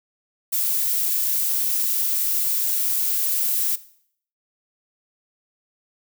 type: noise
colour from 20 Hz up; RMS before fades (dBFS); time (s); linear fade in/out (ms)
violet; -22; 0.52-3.76; 10
effects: noise-tail reverb RT60 0.6 s tail -17 dB re dry